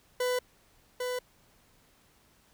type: tone pair in turn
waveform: 40% pulse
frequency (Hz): 498.6 / 498.6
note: B4 / B4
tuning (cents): +16 / +16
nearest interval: unison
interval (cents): 0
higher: neither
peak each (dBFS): -26 / -30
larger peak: first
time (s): 0.2-0.39 / 1-1.19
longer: neither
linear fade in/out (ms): 5
effects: pink hiss -64 dBFS RMS until 2.53 s